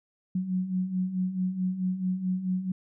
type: beating tone pair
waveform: sine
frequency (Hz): 181.4 / 186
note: F#3 / F#3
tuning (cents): -34 / +9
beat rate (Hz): 4.6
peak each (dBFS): -33 / -27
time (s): 0.35-2.72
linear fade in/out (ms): 5
effects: none